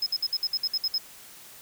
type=tone bursts; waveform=triangle; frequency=5130 Hz; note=E8; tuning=48 cents flat; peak=-22 dBFS; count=10; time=0.02-0.982 s; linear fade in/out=5 ms; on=44 ms; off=58 ms; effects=white hiss -48 dBFS RMS until 1.61 s